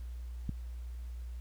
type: click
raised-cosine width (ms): 5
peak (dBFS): -22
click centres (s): 0.493
effects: added 60 Hz sine -39 dBFS peak until 1.4 s + pink hiss -64 dBFS RMS until 1.4 s